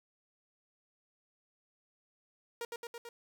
sawtooth tone with echo, 470 Hz, A#4, 14 cents sharp, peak -33 dBFS, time 2.61-2.65 s, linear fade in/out 2 ms, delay 110 ms, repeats 4, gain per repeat -2 dB, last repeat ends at 3.09 s, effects none

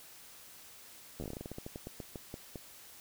slowing click train, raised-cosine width 2 ms, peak -28 dBFS, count 20, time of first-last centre 1.2-2.558 s, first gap 11 ms, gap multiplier 1.18, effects white hiss -54 dBFS RMS until 3 s

